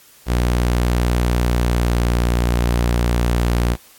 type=tone with pitch glide; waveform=sawtooth; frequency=60.2 to 59.37 Hz; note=B1 to A#1; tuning=-44 to +32 cents; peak=-11 dBFS; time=0.26-3.77 s; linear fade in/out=50 ms; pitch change=-24 cents; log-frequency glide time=1.4-1.93 s; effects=white hiss -48 dBFS RMS until 3.98 s + AAC 64 kbps